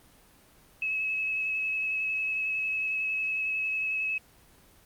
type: tone with vibrato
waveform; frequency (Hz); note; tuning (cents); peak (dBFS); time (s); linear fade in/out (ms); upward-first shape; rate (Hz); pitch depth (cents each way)
sine; 2580; E7; -38; -27; 0.82-4.18; 2; square; 11; 12
effects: pink hiss -58 dBFS RMS until 4.85 s + Opus 24 kbps